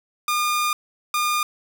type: tone pair in turn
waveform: sawtooth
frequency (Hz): 1212 / 1212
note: D#6 / D#6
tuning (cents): -46 / -46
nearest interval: unison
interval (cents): 0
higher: neither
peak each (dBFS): -16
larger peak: neither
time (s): 0.28-0.73 / 1.14-1.43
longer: first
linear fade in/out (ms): 2
effects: none